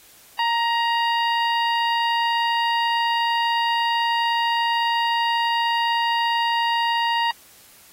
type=harmonic tone with a mistuned harmonic; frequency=942 Hz; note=A#5; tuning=18 cents sharp; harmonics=1 / 2 / 3 / 4 / 5; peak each=-20 / -26 / -27 / -34 / -35 dBFS; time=0.39-7.31 s; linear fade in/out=2 ms; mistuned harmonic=1; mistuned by=-23 cents; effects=white hiss -50 dBFS RMS until 7.92 s + AAC 48 kbps